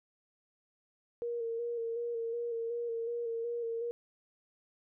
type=tone with vibrato; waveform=sine; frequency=466.2 Hz; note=A#4; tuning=in tune; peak=-33 dBFS; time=1.22-3.91 s; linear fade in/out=0 ms; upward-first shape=square; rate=2.7 Hz; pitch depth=27 cents each way; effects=none